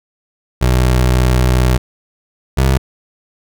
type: tone pair in turn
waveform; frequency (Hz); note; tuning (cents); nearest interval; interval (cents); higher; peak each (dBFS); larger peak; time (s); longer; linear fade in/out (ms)
25% pulse; 62.6 / 66.14; B1 / C2; +24 / +19; minor second; 95; second; -6; neither; 0.61-1.78 / 2.57-2.78; first; 10
effects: none